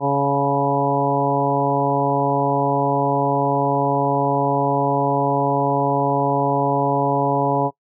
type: harmonic tone with a mistuned harmonic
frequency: 140 Hz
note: C#3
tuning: 18 cents sharp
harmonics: 1 / 2 / 3 / 4 / 5 / 6 / 7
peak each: -24 / -24 / -24 / -24 / -24 / -24 / -24 dBFS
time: 0-7.71 s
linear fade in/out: 50 ms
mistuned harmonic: 6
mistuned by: +21 cents
effects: noise-tail reverb RT60 0.1 s tail -22 dB re dry